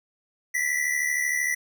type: tone pair together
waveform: square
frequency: 1948 / 2021 Hz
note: B6 / B6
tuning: -24 / +39 cents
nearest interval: minor second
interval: 63 cents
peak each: -26 / -28 dBFS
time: 0.54-1.55 s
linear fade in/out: 10 ms
effects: none